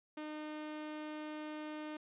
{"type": "tone", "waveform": "sawtooth", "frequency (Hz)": 305.1, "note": "D#4", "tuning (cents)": -34, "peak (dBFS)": -38, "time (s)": [0.17, 1.97], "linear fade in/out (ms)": 5, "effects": ["resampled to 8000 Hz"]}